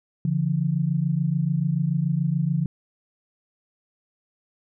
sine tone pair together, 143.06 / 170 Hz, D3 / F3, -45 / -46 cents, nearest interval minor third, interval 299 cents, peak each -23 dBFS, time 0.25-2.66 s, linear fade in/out 2 ms, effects none

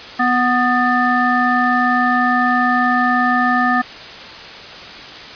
harmonic tone with a mistuned harmonic, 246.9 Hz, B3, in tune, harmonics 1 / 3 / 5 / 7, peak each -18 / -18 / -18 / -18 dBFS, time 0.19-3.82 s, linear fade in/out 10 ms, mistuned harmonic 7, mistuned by +45 cents, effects white hiss -33 dBFS RMS until 5.35 s + resampled to 11025 Hz

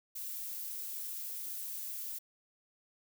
violet noise, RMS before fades -41 dBFS, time 0.15-2.19 s, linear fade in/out 10 ms, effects none

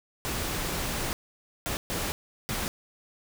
pink noise bursts at uneven times, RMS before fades -31 dBFS, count 4, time 0.25-1.13 / 1.66-1.77 / 1.9-2.12 / 2.49-2.68 s, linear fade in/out 0 ms, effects none

